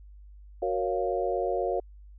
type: chord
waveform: sine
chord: Gb major seventh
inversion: none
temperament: equal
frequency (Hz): 370 / 466.2 / 554.4 / 698.5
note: Gb4 / Bb4 / Db5 / F5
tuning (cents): 0 / 0 / 0 / 0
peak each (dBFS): -31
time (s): 0.62-1.8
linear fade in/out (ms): 5
effects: added 50 Hz sine -46 dBFS peak until 2.18 s

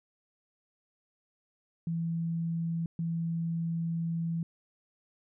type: tone bursts at uneven times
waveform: sine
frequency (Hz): 166.3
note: E3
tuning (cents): +16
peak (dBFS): -29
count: 2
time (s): 1.87-2.86 / 2.99-4.43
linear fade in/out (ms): 2
effects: none

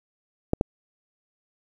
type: clicks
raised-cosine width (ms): 2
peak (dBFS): -7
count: 2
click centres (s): 0.534 / 0.611
effects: 8-bit

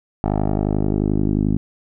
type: tone with low-pass filter sweep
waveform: 10% pulse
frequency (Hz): 51.4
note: G#1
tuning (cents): -17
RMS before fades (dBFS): -19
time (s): 0.24-1.57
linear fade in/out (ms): 0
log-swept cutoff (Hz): 790 to 250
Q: 1.8
effects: none

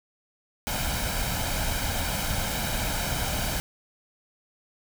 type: noise with comb filter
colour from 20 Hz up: pink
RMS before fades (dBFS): -28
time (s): 0.67-3.6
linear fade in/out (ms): 0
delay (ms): 1.3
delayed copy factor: +0.6
effects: none

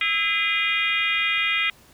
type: harmonic tone with a mistuned harmonic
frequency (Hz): 407.2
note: G#4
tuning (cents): -34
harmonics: 3 / 4 / 5 / 6 / 7 / 8 / 9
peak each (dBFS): -31 / -34 / -24 / -24 / -31 / -29 / -35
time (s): 0.01-1.7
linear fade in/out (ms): 2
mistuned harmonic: 3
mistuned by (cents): +120
effects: pink hiss -53 dBFS RMS until 1.93 s

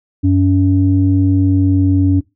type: tone pair together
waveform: sine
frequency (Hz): 94 / 282.4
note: F#2 / C#4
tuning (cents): +28 / +32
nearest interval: octave + perfect fifth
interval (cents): 1904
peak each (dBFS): -11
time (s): 0.23-2.21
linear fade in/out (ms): 20
effects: noise-tail reverb RT60 0.2 s tail -19 dB re dry + tanh soft clip ceiling -1 dBFS

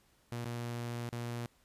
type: tone with dropouts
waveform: sawtooth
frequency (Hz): 119.1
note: A#2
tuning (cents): +38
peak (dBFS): -33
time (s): 0.32-1.46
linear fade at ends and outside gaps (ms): 0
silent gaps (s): 0.444-0.457 / 1.09-1.127
effects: pink hiss -69 dBFS RMS until 1.64 s + resampled to 32000 Hz

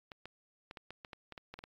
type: clicks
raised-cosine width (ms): 0.3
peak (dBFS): -30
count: 12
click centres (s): 0.118 / 0.256 / 0.711 / 0.772 / 0.906 / 1.048 / 1.132 / 1.323 / 1.378 / 1.54 / 1.59 / 1.639
effects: AAC 64 kbps

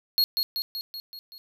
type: tone with echo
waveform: square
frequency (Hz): 4305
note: C8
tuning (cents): +49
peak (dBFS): -19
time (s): 0.18-0.24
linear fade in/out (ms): 0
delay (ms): 190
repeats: 6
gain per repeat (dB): -4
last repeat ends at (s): 1.38
effects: none

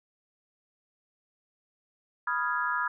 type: chord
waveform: sine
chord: F half-diminished seventh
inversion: second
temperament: equal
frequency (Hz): 987.8 / 1244.5 / 1396.9 / 1661.2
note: Cb6 / Eb6 / F6 / Ab6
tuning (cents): 0 / 0 / 0 / 0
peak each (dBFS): -32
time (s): 2.27-2.88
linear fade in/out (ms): 5
effects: none

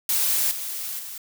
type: noise with level steps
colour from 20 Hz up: blue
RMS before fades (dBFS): -22 / -31 / -36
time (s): 0.09-1.18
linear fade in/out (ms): 2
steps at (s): 0.51 / 0.99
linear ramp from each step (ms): 2
effects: none

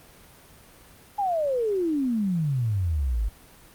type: exponential sweep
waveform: sine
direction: down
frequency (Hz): 839 to 49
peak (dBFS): -22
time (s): 1.18-3.29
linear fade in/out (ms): 10
effects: pink hiss -51 dBFS RMS until 3.74 s + Opus 32 kbps

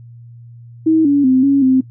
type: tone with pitch steps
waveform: sine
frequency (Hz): 319.5 / 284.5 / 259 / 277.7 / 260.3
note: D#4 / C#4 / C4 / C#4 / C4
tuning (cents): +46 / +45 / -17 / +3 / -9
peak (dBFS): -8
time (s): 0.86-1.81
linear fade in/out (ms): 10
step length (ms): 190
effects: noise-tail reverb RT60 0.1 s tail -17 dB re dry + added 118 Hz sine -35 dBFS peak until 1.9 s

